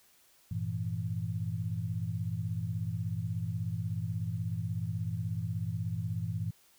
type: chord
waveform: sine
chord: E diminished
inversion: first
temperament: equal with one note detuned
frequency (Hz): 98 / 114.41 / 164.81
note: G2 / Bb2 / E3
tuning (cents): 0 / -32 / 0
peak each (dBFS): -36 / -35 / -37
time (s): 0.51-6.51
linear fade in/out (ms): 5
effects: white hiss -64 dBFS RMS until 6.78 s